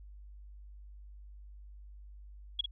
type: tone with echo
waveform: sine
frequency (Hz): 3322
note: G#7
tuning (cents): 0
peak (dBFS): -27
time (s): 2.59-2.61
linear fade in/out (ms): 5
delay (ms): 50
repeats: 1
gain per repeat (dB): -6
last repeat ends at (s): 2.66
effects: added 50 Hz sine -48 dBFS peak until 2.71 s